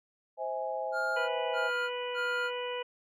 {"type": "chord", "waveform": "sine", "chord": "C augmented", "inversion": "none", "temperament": "equal with one note detuned", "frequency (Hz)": [523.3, 647.2, 830.6], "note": ["C5", "E5", "G#5"], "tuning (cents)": [0, -32, 0], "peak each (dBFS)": -36, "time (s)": [0.37, 1.71], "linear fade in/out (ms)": 50}
{"type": "tone bursts", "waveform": "triangle", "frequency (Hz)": 1408, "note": "F6", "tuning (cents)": 14, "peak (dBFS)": -29, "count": 3, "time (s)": [0.92, 2.51], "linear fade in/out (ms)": 50, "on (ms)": 370, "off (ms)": 240}
{"type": "harmonic tone", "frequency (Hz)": 492.2, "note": "B4", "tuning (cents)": -6, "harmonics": [1, 2, 3, 4, 5, 6], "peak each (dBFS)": [-35, -40, -47, -46, -44, -42], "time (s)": [1.16, 2.83], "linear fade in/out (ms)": 10}
{"effects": []}